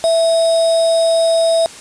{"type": "tone with sample-and-hold", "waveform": "sine", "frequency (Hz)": 660, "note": "E5", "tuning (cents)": 2, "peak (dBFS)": -10, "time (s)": [0.04, 1.66], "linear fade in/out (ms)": 0, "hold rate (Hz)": 4410, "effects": ["white hiss -35 dBFS RMS until 1.8 s", "resampled to 22050 Hz"]}